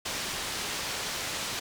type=low-pass noise; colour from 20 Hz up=white; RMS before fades=-34 dBFS; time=0.05-1.6 s; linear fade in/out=10 ms; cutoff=5900 Hz; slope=12 dB/octave; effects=none